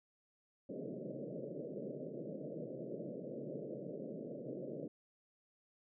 white band-pass noise, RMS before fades -45 dBFS, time 0.69-4.88 s, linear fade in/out 5 ms, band 130 to 600 Hz, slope 96 dB/octave, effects none

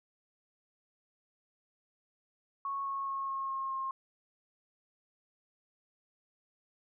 sine tone with pitch steps, 1103 / 1096 / 1089.1 / 1082.2 / 1075.3 / 1068.5 Hz, C#6 / C#6 / C#6 / C#6 / C6 / C6, -9 / -20 / -31 / -42 / +47 / +36 cents, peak -33 dBFS, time 2.65-3.91 s, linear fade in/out 2 ms, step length 210 ms, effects none

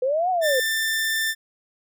sine linear two-way sweep, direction up then down, 491.7 to 754 to 491.7 Hz, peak -19 dBFS, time 0.02-0.6 s, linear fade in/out 5 ms, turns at 0.3 s
sawtooth tone, 1782 Hz, A6, 22 cents sharp, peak -18 dBFS, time 0.41-1.35 s, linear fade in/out 50 ms
effects none

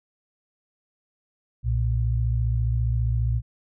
sine tone pair together, 61.73 / 116.54 Hz, B1 / A#2, 0 / 0 cents, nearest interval major seventh, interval 1100 cents, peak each -23 dBFS, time 1.63-3.42 s, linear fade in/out 50 ms, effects none

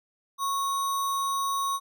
sine tone with sample-and-hold, 1101 Hz, C#6, 12 cents flat, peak -25 dBFS, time 0.38-1.8 s, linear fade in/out 50 ms, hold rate 4900 Hz, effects none

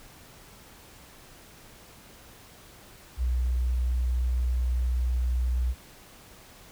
sine tone, 61.74 Hz, B1, in tune, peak -23 dBFS, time 3.17-5.75 s, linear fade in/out 50 ms, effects pink hiss -51 dBFS RMS until 6.71 s

